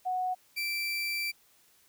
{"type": "tone pair in turn", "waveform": ["sine", "30% pulse"], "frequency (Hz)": [737, 2340], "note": ["F#5", "D7"], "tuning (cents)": [-7, -7], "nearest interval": "octave + minor sixth", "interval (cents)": 2000, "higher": "second", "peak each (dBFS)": -28, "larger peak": "neither", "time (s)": [[0.05, 0.35], [0.56, 1.32]], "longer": "second", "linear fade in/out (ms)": 20, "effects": ["white hiss -64 dBFS RMS until 1.88 s"]}